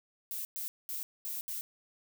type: noise bursts at uneven times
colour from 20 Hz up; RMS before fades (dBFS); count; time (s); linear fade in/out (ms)
violet; -38; 5; 0.31-0.45 / 0.56-0.68 / 0.89-1.03 / 1.25-1.41 / 1.48-1.61; 0
effects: none